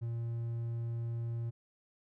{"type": "tone", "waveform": "triangle", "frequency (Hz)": 116.54, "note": "A#2", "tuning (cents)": 0, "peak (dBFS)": -32, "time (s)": [0.01, 1.51], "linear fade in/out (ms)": 20, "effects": []}